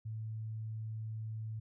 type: tone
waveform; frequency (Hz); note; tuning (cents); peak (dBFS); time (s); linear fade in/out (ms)
sine; 110; A2; 0; -38; 0.05-1.6; 10
effects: none